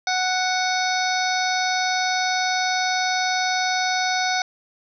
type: harmonic tone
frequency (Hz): 740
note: F#5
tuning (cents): 0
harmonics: 1 / 2 / 3 / 5 / 6 / 7 / 8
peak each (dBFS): -23 / -26 / -28 / -30 / -31 / -31 / -32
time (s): 0.07-4.42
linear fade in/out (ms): 2
effects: none